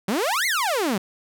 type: exponential two-way sweep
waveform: sawtooth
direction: up then down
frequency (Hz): 178.4 to 2217 to 178.4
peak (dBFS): -17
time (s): 0.08-0.98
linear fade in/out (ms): 5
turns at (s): 0.46
effects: none